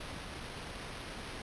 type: noise with sample-and-hold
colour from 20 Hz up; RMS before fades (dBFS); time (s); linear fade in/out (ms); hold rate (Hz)
pink; -44; 0-1.42; 5; 7350
effects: resampled to 24000 Hz